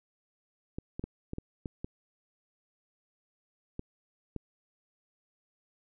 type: clicks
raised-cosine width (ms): 3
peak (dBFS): -23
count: 9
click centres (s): 0.785 / 0.995 / 1.04 / 1.334 / 1.384 / 1.658 / 1.845 / 3.794 / 4.363
effects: none